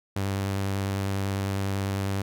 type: tone with vibrato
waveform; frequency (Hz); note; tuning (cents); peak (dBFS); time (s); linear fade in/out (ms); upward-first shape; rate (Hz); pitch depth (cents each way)
sawtooth; 98; G2; 0; -22; 0.16-2.22; 5; triangle; 10; 18
effects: none